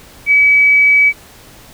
sine tone, 2283 Hz, D7, 50 cents flat, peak -6 dBFS, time 0.26-1.13 s, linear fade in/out 50 ms, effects pink hiss -40 dBFS RMS until 1.73 s

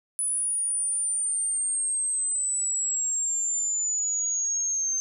sine exponential sweep, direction down, 9956 to 6272 Hz, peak -24 dBFS, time 0.19-5 s, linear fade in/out 0 ms, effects none

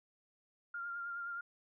sine tone with vibrato, 1396.9 Hz, F6, in tune, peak -39 dBFS, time 0.74-1.41 s, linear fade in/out 5 ms, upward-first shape sine, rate 9.6 Hz, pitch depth 24 cents each way, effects none

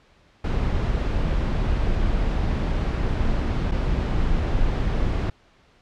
brown noise with dropouts, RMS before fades -22 dBFS, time 0.44-5.3 s, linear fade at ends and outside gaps 5 ms, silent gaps 3.713-3.718 s, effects pink hiss -57 dBFS RMS until 5.81 s + low-pass 4000 Hz 12 dB/octave

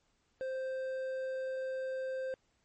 triangle tone with hard clipping, 523.3 Hz, C5, in tune, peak -36 dBFS, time 0.41-2.34 s, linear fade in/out 0 ms, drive 9 dB, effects pink hiss -75 dBFS RMS until 2.64 s + MP3 32 kbps

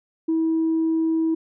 sine tone, 323.6 Hz, E4, 32 cents flat, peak -17 dBFS, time 0.28-1.35 s, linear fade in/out 10 ms, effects tanh soft clip ceiling -15 dBFS

